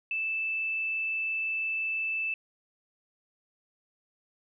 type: tone with frequency modulation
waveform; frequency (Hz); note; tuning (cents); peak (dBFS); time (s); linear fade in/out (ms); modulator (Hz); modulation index
sine; 2637; E7; 0; -28; 0.11-2.34; 2; 25.8; 0.23
effects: none